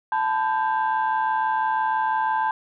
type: tone cluster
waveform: sine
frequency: 878 / 1004 / 1582 Hz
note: A5 / B5 / G6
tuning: -4 / +28 / +15 cents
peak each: -21 / -25 / -28 dBFS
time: 0.12-2.51 s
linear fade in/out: 2 ms
effects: tanh soft clip ceiling -13 dBFS